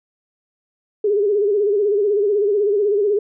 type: tone with vibrato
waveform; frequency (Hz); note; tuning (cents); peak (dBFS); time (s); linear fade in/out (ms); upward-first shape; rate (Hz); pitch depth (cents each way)
sine; 410; G#4; -22; -14; 1.04-3.19; 5; sine; 16; 82
effects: none